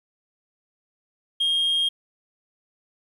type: tone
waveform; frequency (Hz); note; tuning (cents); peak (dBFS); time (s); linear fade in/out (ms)
sine; 3234; G#7; -47; -17; 1.4-1.89; 10
effects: tanh soft clip ceiling -18 dBFS + 9-bit